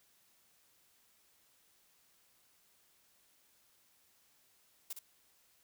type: noise with echo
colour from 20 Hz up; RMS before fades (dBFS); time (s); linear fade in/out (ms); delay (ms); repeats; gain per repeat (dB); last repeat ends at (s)
blue; -41; 4.9-4.93; 5; 61; 1; -6; 4.991
effects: white hiss -70 dBFS RMS until 5.63 s